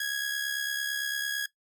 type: tone with amplitude modulation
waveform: sawtooth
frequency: 1661.2 Hz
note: G#6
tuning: in tune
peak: -23 dBFS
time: 0-1.46 s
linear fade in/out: 5 ms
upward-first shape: sine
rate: 68.9 Hz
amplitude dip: 55%
effects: noise-tail reverb RT60 0.1 s tail -17 dB re dry